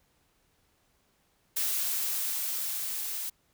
blue noise with level ramp, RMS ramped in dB -29 to -35 dBFS, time 1.56-3.3 s, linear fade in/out 10 ms, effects pink hiss -70 dBFS RMS until 3.53 s

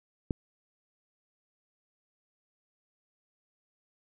click, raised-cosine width 3 ms, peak -16 dBFS, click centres 0.308 s, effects none

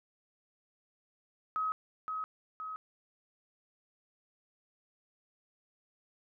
sine tone with echo, 1272 Hz, D#6, 38 cents sharp, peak -30 dBFS, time 1.56-1.72 s, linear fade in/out 0 ms, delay 520 ms, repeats 2, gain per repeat -4 dB, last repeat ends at 2.76 s, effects none

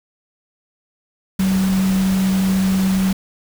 sine tone in noise, 190.1 Hz, F#3, 47 cents sharp, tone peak -14 dBFS, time 1.39-3.13 s, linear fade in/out 5 ms, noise pink, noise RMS -28 dBFS, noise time 1.39-3.13 s, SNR +11 dB, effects none

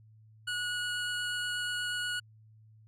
25% pulse tone with vibrato, 1457 Hz, F#6, 27 cents flat, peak -28 dBFS, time 0.47-2.2 s, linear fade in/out 10 ms, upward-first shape triangle, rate 8.3 Hz, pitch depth 8 cents each way, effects added 109 Hz sine -55 dBFS peak until 2.87 s + low-pass 10000 Hz 12 dB/octave

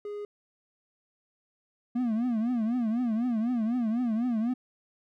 triangle tone, 413.3 Hz, G#4, 8 cents flat, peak -32 dBFS, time 0.05-0.25 s, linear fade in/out 2 ms
triangle tone with vibrato, 233.1 Hz, A#3, in tune, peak -23 dBFS, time 1.95-4.54 s, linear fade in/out 10 ms, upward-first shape triangle, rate 4 Hz, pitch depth 170 cents each way
effects none

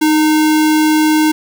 sine tone with sample-and-hold, 310 Hz, D#4, 6 cents flat, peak -8 dBFS, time 0.01-1.32 s, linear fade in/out 10 ms, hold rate 1225 Hz, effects none

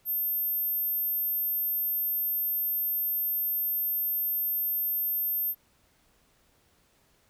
sine tone, 13290 Hz, G#9, in tune, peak -26 dBFS, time 0.05-5.55 s, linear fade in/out 50 ms, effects pink hiss -66 dBFS RMS until 7.29 s

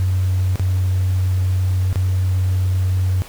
triangle tone with dropouts, 92.8 Hz, F#2, 6 cents sharp, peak -11 dBFS, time 0-3.22 s, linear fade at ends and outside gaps 0 ms, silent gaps 0.557-0.596 / 1.928-1.958 s, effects tanh soft clip ceiling -12 dBFS + pink hiss -39 dBFS RMS until 3.28 s

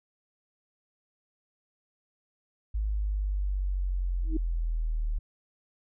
sine linear sweep, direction down, 52.9 to 37.89 Hz, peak -26 dBFS, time 2.74-5.19 s, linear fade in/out 10 ms
sine tone with exponential growth, 315.5 Hz, D#4, 24 cents sharp, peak -25 dBFS, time 4.22-4.37 s, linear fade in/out 5 ms, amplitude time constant 31 ms
effects none

